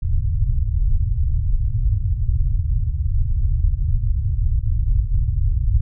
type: low-pass noise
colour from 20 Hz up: pink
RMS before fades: -18 dBFS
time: 0.02-5.81 s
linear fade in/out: 5 ms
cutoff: 120 Hz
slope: 48 dB/octave
effects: none